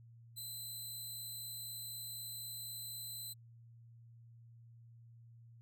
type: tone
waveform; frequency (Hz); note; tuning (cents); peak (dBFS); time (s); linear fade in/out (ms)
10% pulse; 4034; B7; +36; -37; 0.36-3.34; 20
effects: added 116 Hz sine -56 dBFS peak until 5.61 s